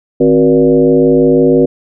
sine tone with frequency modulation, 370 Hz, F#4, in tune, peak -5 dBFS, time 0.2-1.66 s, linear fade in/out 10 ms, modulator 106 Hz, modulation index 1.5, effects none

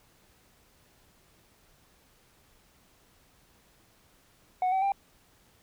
sine tone with pitch steps, 737 / 763.4 / 790.8 Hz, F#5 / G5 / G5, -7 / -46 / +15 cents, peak -21 dBFS, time 4.62-4.92 s, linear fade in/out 2 ms, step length 100 ms, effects tanh soft clip ceiling -23 dBFS + pink hiss -63 dBFS RMS until 5.62 s

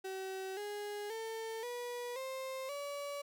35% pulse tone with pitch steps, 381 / 413.1 / 447.9 / 485.6 / 526.5 / 570.9 Hz, G4 / G#4 / A4 / B4 / C5 / D5, -49 / -9 / +31 / -29 / +11 / -49 cents, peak -38 dBFS, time 0.04-3.22 s, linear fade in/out 10 ms, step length 530 ms, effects none

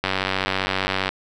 click train, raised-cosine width 0.3 ms, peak -5 dBFS, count 101, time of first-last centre 0.04-1.09 s, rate 95.2 Hz, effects none

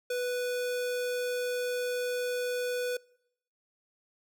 square tone, 493.9 Hz, B4, in tune, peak -30 dBFS, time 0.1-2.97 s, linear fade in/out 5 ms, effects noise-tail reverb RT60 0.8 s tail -25 dB re dry

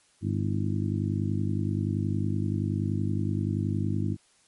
harmonic tone with a mistuned harmonic, 50.6 Hz, G#1, 44 cents flat, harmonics 2 / 3 / 4 / 5 / 6 / 7, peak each -28 / -32 / -32 / -34 / -37 / -37 dBFS, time 0.21-4.17 s, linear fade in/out 50 ms, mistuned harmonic 7, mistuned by -91 cents, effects white hiss -63 dBFS RMS until 4.47 s + MP3 48 kbps

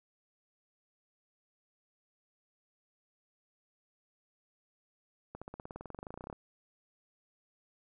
accelerating click train, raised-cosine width 1 ms, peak -29 dBFS, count 23, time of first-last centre 5.35-6.328 s, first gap 66 ms, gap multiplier 0.96, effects none

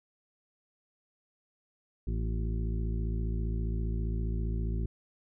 harmonic tone with a mistuned harmonic, 55 Hz, A1, in tune, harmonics 1 / 2 / 3 / 4 / 6 / 7, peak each -30 / -36 / -40 / -42 / -46 / -47 dBFS, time 2.07-4.86 s, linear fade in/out 5 ms, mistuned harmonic 4, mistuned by +62 cents, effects none

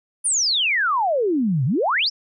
sine exponential two-way sweep, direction down then up, 9956 to 120 to 5710 Hz, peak -17 dBFS, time 0.24-2.1 s, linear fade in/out 20 ms, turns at 1.65 s, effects none

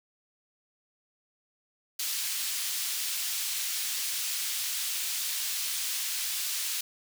pink high-pass noise, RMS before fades -32 dBFS, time 1.99-6.81 s, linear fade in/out 5 ms, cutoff 3400 Hz, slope 12 dB/octave, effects none

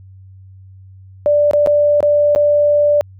sine tone with dropouts, 587.3 Hz, D5, in tune, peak -9 dBFS, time 1.26-3.01 s, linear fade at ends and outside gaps 0 ms, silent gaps 1.511-1.534 / 1.662-1.672 / 2.005-2.028 / 2.35-2.36 s, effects added 95 Hz sine -37 dBFS peak until 3.19 s

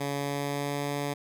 10% pulse tone with pitch glide, 141.6 to 143.41 Hz, C#3 to D3, +37 to -41 cents, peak -21 dBFS, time 0-1.14 s, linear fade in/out 10 ms, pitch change +22 cents, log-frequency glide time 0.14-0.85 s, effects none

